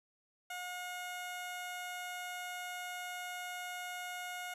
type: tone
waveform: 15% pulse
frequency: 720 Hz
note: F#5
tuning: 47 cents flat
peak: -34 dBFS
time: 0.5-4.54 s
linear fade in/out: 5 ms
effects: resampled to 32000 Hz